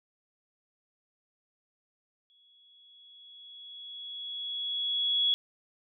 sine tone with exponential growth, 3359 Hz, G#7, 19 cents sharp, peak -22 dBFS, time 2.3-5.34 s, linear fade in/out 0 ms, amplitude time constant 660 ms, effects none

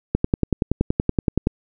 click train, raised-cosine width 3 ms, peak -4 dBFS, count 15, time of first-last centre 0.15-1.471 s, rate 10.6 Hz, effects none

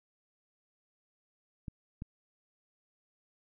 clicks, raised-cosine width 5 ms, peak -27 dBFS, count 2, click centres 1.682 / 2.021 s, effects none

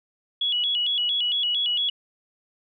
sine tone with vibrato, 3136 Hz, G7, in tune, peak -21 dBFS, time 0.41-1.9 s, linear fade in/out 5 ms, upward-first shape square, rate 4.4 Hz, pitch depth 120 cents each way, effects none

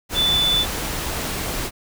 sine tone in noise, 3496 Hz, A7, 12 cents flat, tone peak -16 dBFS, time 0.14-0.66 s, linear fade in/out 50 ms, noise pink, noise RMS -26 dBFS, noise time 0.09-1.71 s, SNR +7 dB, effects none

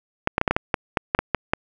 clicks, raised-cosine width 0.5 ms, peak -3 dBFS, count 12, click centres 0.274 / 0.381 / 0.414 / 0.478 / 0.51 / 0.565 / 0.742 / 0.972 / 1.149 / 1.19 / 1.347 / 1.535 s, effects none

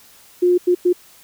sine tone bursts at uneven times, 356.7 Hz, F4, 37 cents sharp, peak -11 dBFS, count 3, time 0.42-0.58 / 0.67-0.75 / 0.85-0.93 s, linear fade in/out 10 ms, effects white hiss -48 dBFS RMS until 1.23 s

